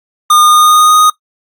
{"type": "tone with pitch glide", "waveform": "square", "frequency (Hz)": [1217, 1241.9], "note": ["D#6", "D#6"], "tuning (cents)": [-39, -4], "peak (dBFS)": -5, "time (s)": [0.3, 1.1], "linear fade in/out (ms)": 5, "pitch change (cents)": 35, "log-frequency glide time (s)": [0.42, 0.95], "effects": ["noise-tail reverb RT60 0.1 s tail -18 dB re dry", "Opus 48 kbps"]}